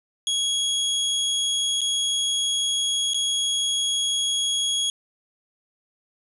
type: tone with dropouts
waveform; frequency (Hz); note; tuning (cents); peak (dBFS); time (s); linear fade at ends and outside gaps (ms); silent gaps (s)
sawtooth; 3322; G#7; 0; -18; 0.27-4.9; 1; 1.808-1.815 / 3.135-3.144
effects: resampled to 24000 Hz + 9-bit